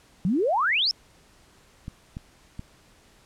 sine exponential sweep, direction up, 165.2 to 5510 Hz, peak -20 dBFS, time 0.25-0.91 s, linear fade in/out 0 ms
clicks, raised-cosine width 5 ms, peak -22 dBFS, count 3, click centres 1.881 / 2.169 / 2.594 s
effects pink hiss -57 dBFS RMS until 3.25 s + low-pass 10000 Hz 12 dB/octave

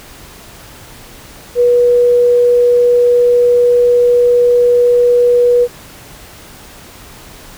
sine tone, 485.4 Hz, B4, 30 cents flat, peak -6 dBFS, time 1.55-5.68 s, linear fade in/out 50 ms, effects pink hiss -36 dBFS RMS until 7.57 s

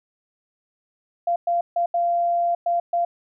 sine tone bursts at uneven times, 691 Hz, F5, 19 cents flat, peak -18 dBFS, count 6, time 1.27-1.36 / 1.47-1.61 / 1.76-1.86 / 1.94-2.55 / 2.66-2.8 / 2.93-3.05 s, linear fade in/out 5 ms, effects none

